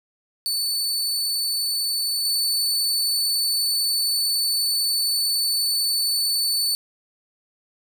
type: tone with level steps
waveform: sawtooth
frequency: 4489 Hz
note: C#8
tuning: 21 cents sharp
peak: -19 / -17 dBFS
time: 0.46-6.75 s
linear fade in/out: 0 ms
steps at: 2.25 s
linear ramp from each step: 2 ms
effects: none